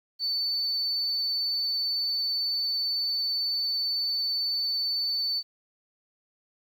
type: tone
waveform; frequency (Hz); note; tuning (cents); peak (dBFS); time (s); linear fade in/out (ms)
sine; 4509; C#8; +29; -24; 0.19-5.43; 50
effects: tanh soft clip ceiling -22 dBFS + 10-bit